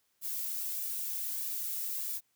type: noise with flanger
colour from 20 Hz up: violet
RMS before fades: -36 dBFS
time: 0.21-2.21 s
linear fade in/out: 50 ms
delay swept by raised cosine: 1.7 to 2.38 ms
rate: 1.6 Hz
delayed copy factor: +0.5
effects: white hiss -75 dBFS RMS until 2.35 s